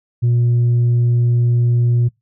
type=tone; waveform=sine; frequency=120 Hz; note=B2; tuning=49 cents flat; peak=-9 dBFS; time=0.22-2.09 s; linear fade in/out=20 ms; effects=noise-tail reverb RT60 0.2 s tail -25 dB re dry + tanh soft clip ceiling -10 dBFS